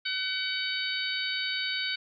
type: harmonic tone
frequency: 755 Hz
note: F#5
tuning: 35 cents sharp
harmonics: 2 / 3 / 4 / 5 / 6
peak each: -35 / -35 / -35 / -35 / -35 dBFS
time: 0.05-1.96 s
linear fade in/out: 10 ms
effects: none